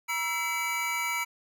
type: tone cluster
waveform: square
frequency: 957 / 1332 / 2035 / 2291 Hz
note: A#5 / E6 / C7 / D7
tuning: +45 / +18 / -49 / -44 cents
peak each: -35 / -37 / -39 / -31 dBFS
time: 0.08-1.25 s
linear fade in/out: 20 ms
effects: none